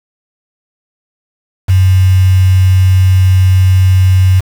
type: tone with quantisation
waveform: sine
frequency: 93.3 Hz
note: F#2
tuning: 15 cents sharp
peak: -4 dBFS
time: 1.68-4.41 s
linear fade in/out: 20 ms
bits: 4
effects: none